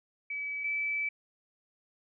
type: tone pair in turn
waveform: sine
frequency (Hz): 2289 / 2308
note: D7 / D7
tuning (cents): -45 / -31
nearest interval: unison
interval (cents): 14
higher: second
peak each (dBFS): -33 / -29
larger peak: second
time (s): 0.3-0.64 / 0.64-1.09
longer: second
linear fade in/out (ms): 5
effects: none